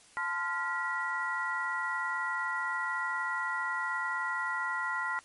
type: tone cluster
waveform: sine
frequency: 873 / 1032 / 1400 / 1934 Hz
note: A5 / C6 / F6 / B6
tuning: -14 / -24 / +4 / -37 cents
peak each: -39 / -36 / -34 / -35 dBFS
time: 0.17-5.19 s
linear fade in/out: 0 ms
effects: white hiss -58 dBFS RMS until 5.24 s + MP3 48 kbps

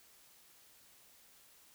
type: silence
effects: white hiss -63 dBFS RMS until 1.74 s

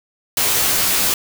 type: noise with comb filter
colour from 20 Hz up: white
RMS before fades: -17 dBFS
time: 0.37-1.14 s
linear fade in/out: 2 ms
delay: 14 ms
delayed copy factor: -0.9
effects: none

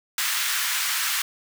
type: high-pass noise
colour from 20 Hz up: pink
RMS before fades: -25 dBFS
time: 0.18-1.22 s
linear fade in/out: 2 ms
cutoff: 1300 Hz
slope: 24 dB/octave
effects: none

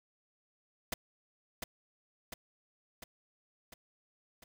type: noise with echo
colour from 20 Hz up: pink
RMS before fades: -34 dBFS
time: 0.92-0.94 s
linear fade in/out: 5 ms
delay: 700 ms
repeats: 5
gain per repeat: -4 dB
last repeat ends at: 4.44 s
effects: none

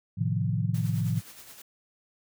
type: chord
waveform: sine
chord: F dominant seventh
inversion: first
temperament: equal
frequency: 110 / 130.81 / 155.56 / 174.61 Hz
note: A2 / C3 / Eb3 / F3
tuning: 0 / 0 / 0 / 0 cents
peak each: -28 / -31 / -31 / -31 dBFS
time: 0.17-1.21 s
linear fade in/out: 20 ms
type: noise with tremolo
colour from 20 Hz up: white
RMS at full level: -46 dBFS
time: 0.74-1.62 s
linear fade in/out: 5 ms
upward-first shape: sine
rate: 9.5 Hz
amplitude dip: 50%
effects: none

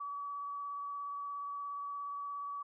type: tone with vibrato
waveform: sine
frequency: 1141 Hz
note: C#6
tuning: 50 cents sharp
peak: -38 dBFS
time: 0-2.63 s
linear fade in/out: 10 ms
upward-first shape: sine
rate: 17 Hz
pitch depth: 11 cents each way
effects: none

